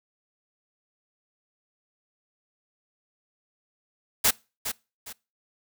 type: noise with echo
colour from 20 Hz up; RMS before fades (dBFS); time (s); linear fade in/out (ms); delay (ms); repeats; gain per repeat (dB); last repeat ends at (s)
white; -20; 4.24-4.31; 10; 410; 2; -10; 5.13
effects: noise-tail reverb RT60 0.3 s tail -24 dB re dry